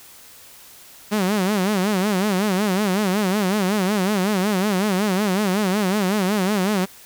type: tone with vibrato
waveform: sawtooth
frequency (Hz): 197.5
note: G3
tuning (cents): +13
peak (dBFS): -14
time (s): 1.11-6.86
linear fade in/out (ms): 20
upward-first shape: sine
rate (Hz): 5.4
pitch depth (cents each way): 150
effects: white hiss -45 dBFS RMS until 7.05 s